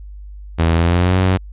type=tone with pitch glide; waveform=sawtooth; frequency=82.41 to 93.04 Hz; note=E2 to F#2; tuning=0 to +10 cents; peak=-8 dBFS; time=0.58-1.38 s; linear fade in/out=20 ms; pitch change=+210 cents; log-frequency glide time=0.74-1.18 s; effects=added 50 Hz sine -31 dBFS peak until 1.52 s + resampled to 8000 Hz